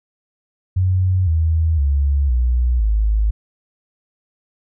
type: tone with pitch steps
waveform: sine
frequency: 92.5 / 80.53 / 70.1 / 61.03 / 53.13 Hz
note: F#2 / E2 / C#2 / B1 / G#1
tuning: 0 / -40 / +20 / -20 / +40 cents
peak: -13 dBFS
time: 0.76-3.31 s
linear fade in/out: 10 ms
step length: 510 ms
effects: none